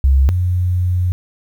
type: tone pair in turn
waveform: sine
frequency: 67.4 / 89.97 Hz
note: C#2 / F#2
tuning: -48 / -48 cents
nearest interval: perfect fourth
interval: 500 cents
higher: second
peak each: -8 / -13 dBFS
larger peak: first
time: 0.04-0.29 / 0.29-1.12 s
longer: second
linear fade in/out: 0 ms
effects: 8-bit